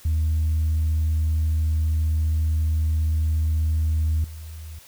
sine tone with level steps, 78.7 Hz, D#2, 20 cents sharp, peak -17 / -34 dBFS, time 0.05-4.79 s, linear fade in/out 5 ms, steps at 4.24 s, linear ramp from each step 2 ms, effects tanh soft clip ceiling -16 dBFS + white hiss -49 dBFS RMS until 4.87 s

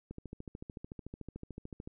click train, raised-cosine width 3 ms, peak -30 dBFS, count 25, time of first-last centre 0.11-1.875 s, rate 13.6 Hz, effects none

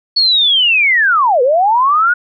sine linear two-way sweep, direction down then up, 4435 to 473.5 to 1476 Hz, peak -8 dBFS, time 0.16-2.14 s, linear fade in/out 10 ms, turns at 1.42 s, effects none

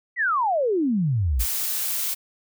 sine exponential sweep, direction down, 2033 to 49.61 Hz, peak -19 dBFS, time 0.16-1.46 s, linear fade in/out 50 ms
blue noise, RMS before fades -26 dBFS, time 1.39-2.15 s, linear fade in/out 20 ms
effects none

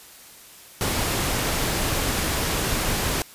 pink noise, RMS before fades -24 dBFS, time 0.81-3.22 s, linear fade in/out 0 ms, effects white hiss -46 dBFS RMS until 3.34 s + resampled to 32000 Hz

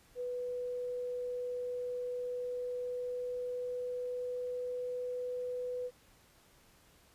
sine tone with pitch glide, 493.9 to 496.8 Hz, B4 to B4, 0 to +10 cents, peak -35 dBFS, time 0.15-5.91 s, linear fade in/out 50 ms, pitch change +10 cents, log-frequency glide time 2.05-5.31 s, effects pink hiss -64 dBFS RMS until 7.14 s + resampled to 32000 Hz

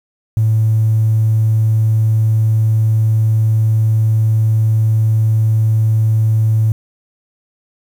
triangle tone, 110 Hz, A2, in tune, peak -6 dBFS, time 0.37-6.72 s, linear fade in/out 0 ms, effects tanh soft clip ceiling -7 dBFS + 7-bit

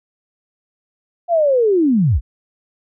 sine linear sweep, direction down, 709 to 41.2 Hz, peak -11 dBFS, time 1.28-2.21 s, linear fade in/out 50 ms, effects none

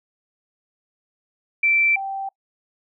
sine tone pair in turn, 2338 / 780.2 Hz, D7 / G5, -8 / -8 cents, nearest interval octave + perfect fifth, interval 1900 cents, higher first, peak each -15 / -25 dBFS, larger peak first, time 1.63-1.96 / 1.96-2.29 s, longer neither, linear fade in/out 5 ms, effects noise-tail reverb RT60 0.1 s tail -25 dB re dry

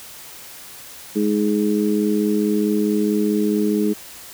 harmonic tone, 104.6 Hz, G#2, 13 cents sharp, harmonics 2 / 3 / 4, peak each -19 / -21 / -22 dBFS, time 1.15-3.94 s, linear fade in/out 20 ms, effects white hiss -39 dBFS RMS until 4.33 s

